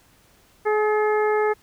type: harmonic tone with a mistuned harmonic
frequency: 424.6 Hz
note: G#4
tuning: 38 cents sharp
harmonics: 1 / 2 / 3 / 4 / 5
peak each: -19 / -25 / -29 / -31 / -33 dBFS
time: 0.65-1.54 s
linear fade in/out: 20 ms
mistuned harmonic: 4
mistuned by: +22 cents
effects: pink hiss -57 dBFS RMS until 1.62 s